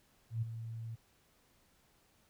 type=tone with ADSR envelope; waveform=sine; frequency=113.8 Hz; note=A#2; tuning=41 cents flat; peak=-30 dBFS; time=0.3-0.96 s; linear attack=120 ms; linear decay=17 ms; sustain=-10 dB; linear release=18 ms; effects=pink hiss -70 dBFS RMS until 2.29 s